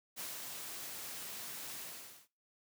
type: noise with ADSR envelope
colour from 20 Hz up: white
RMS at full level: -42 dBFS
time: 0.16-2.28 s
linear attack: 33 ms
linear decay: 160 ms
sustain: -3 dB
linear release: 480 ms
effects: noise-tail reverb RT60 0.3 s tail -21 dB re dry + high-pass 100 Hz 12 dB/octave